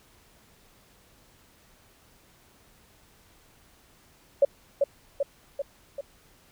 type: tone with echo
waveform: sine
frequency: 561 Hz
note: C#5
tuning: 21 cents sharp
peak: -14 dBFS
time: 4.42-4.45 s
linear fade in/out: 5 ms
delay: 390 ms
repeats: 4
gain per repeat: -4 dB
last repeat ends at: 6.01 s
effects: pink hiss -59 dBFS RMS until 6.51 s